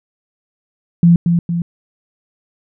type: tone with echo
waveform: sine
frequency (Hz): 170.9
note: F3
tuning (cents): -37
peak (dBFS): -5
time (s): 1.03-1.16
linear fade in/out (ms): 2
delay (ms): 230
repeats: 2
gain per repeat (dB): -5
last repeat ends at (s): 1.62
effects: none